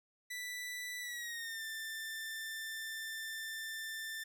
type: tone with pitch glide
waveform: sawtooth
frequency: 1975.5 to 1780.4 Hz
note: B6 to A6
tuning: 0 to +20 cents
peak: -37 dBFS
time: 0.3-4.24 s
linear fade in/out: 10 ms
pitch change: -180 cents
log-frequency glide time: 1-1.64 s
effects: none